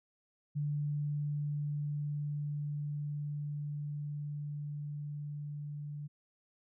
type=tone with level ramp; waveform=sine; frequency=146.83 Hz; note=D3; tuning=in tune; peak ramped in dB=-31 to -39 dBFS; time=0.55-6.08 s; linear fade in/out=20 ms; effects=none